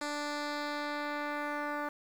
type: tone with low-pass filter sweep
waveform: 10% pulse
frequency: 293.7 Hz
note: D4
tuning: in tune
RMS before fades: -36 dBFS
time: 0.01-1.89 s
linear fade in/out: 5 ms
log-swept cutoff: 7700 to 1500 Hz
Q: 1.2
effects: 9-bit